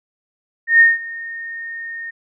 sine tone with ADSR envelope, 1839 Hz, A#6, 24 cents flat, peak -5 dBFS, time 0.67-2.11 s, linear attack 130 ms, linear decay 180 ms, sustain -21 dB, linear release 15 ms, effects none

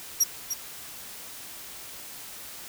35% pulse tone with echo, 5680 Hz, F8, 28 cents sharp, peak -15 dBFS, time 0.2-0.24 s, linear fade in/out 10 ms, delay 300 ms, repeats 1, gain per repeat -9 dB, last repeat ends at 0.54 s, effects white hiss -42 dBFS RMS until 2.68 s

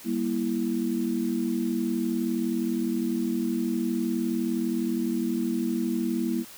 sine chord, E diminished, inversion first, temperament just, 197.78 / 237.3 / 329.6 Hz, G3 / Bb3 / E4, +16 / +31 / 0 cents, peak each -31 / -27 / -29 dBFS, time 0.04-6.45 s, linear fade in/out 50 ms, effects white hiss -46 dBFS RMS until 6.57 s

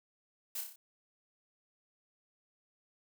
blue noise with echo, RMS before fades -39 dBFS, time 0.55-0.61 s, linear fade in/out 5 ms, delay 30 ms, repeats 5, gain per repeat -4 dB, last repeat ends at 0.76 s, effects none

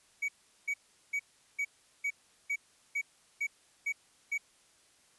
triangle tone bursts, 2262 Hz, C#7, 34 cents sharp, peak -28 dBFS, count 10, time 0.22-4.38 s, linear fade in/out 10 ms, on 65 ms, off 390 ms, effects white hiss -65 dBFS RMS until 5.18 s + resampled to 24000 Hz

